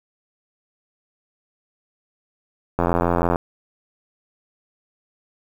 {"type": "click train", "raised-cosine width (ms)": 1, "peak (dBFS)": -5, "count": 50, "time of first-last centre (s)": [2.79, 3.358], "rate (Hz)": 86.2, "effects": ["7-bit"]}